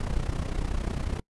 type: noise with amplitude modulation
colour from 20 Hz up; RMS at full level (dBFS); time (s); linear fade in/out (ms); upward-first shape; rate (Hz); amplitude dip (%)
brown; -26; 0-1.2; 5; sine; 31.1; 75
effects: noise-tail reverb RT60 0.1 s tail -25 dB re dry + resampled to 24000 Hz